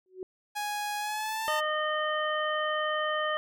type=tone with exponential growth; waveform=sine; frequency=372.1 Hz; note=F#4; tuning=10 cents sharp; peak=-31 dBFS; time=0.06-0.23 s; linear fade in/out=1 ms; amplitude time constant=36 ms
type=tone with pitch glide; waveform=sawtooth; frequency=830.6 to 895.4 Hz; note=G#5 to A5; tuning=0 to +30 cents; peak=-27 dBFS; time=0.55-1.61 s; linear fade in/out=20 ms; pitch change=+130 cents; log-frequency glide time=0.98-1.5 s
type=harmonic tone; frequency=613 Hz; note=D#5; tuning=26 cents flat; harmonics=1 / 2 / 3 / 5; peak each=-31 / -31 / -33 / -37 dBFS; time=1.48-3.37 s; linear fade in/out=0 ms
effects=none